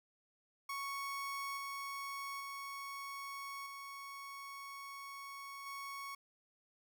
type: tone with level steps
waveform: 30% pulse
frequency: 1108.7 Hz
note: C#6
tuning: in tune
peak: -37 / -39 / -41 / -44 / -41 dBFS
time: 0.69-6.15 s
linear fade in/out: 5 ms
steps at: 1.57 / 2.4 / 3.66 / 5.66 s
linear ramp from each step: 5 ms
effects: none